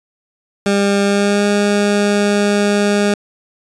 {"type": "tone with pitch glide", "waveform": "20% pulse", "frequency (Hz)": [200.3, 204.6], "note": ["G3", "G#3"], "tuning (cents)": [38, -26], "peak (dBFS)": -7, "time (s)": [0.66, 3.14], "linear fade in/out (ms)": 2, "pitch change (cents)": 36, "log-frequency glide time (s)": [1.05, 1.46], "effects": ["resampled to 22050 Hz"]}